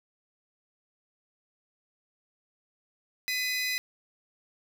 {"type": "tone pair together", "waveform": "25% pulse", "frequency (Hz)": [2010, 2498], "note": ["B6", "D#7"], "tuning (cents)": [30, 6], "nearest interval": "major third", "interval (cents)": 376, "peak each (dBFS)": [-26, -29], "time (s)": [3.28, 3.78], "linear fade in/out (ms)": 0, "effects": ["9-bit"]}